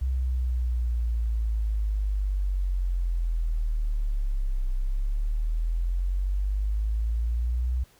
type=linear two-way sweep; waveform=sine; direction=down then up; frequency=65 to 31.68 to 62.8 Hz; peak=-23 dBFS; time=0.01-7.84 s; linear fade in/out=10 ms; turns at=4.71 s; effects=pink hiss -59 dBFS RMS until 7.99 s